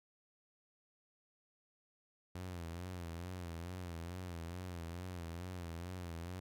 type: tone with vibrato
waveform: sawtooth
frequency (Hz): 87.31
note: F2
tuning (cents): 0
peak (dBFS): -39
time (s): 2.35-6.4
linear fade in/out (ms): 5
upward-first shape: sine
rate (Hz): 2.3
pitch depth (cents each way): 92
effects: none